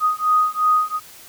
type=beating tone pair; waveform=sine; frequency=1244.5 / 1247.3 Hz; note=D#6 / D#6; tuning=0 / +4 cents; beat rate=2.8 Hz; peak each=-18 dBFS; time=0-1 s; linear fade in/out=50 ms; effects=white hiss -43 dBFS RMS until 1.28 s